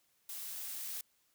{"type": "noise with level ramp", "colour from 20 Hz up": "blue", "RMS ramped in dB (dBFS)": [-44, -41], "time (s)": [0.29, 1.01], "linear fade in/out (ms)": 2, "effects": ["white hiss -74 dBFS RMS until 1.34 s"]}